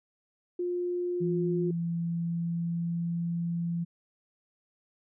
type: tone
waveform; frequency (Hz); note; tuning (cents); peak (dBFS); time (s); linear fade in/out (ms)
sine; 354.5; F4; +26; -28; 0.59-1.71; 5
type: tone with pitch glide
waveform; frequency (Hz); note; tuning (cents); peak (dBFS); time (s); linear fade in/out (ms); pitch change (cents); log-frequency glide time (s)
sine; 169 to 170.08; E3 to F3; +43 to -46; -28; 1.2-3.85; 20; +11; 2.22-3.24
effects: none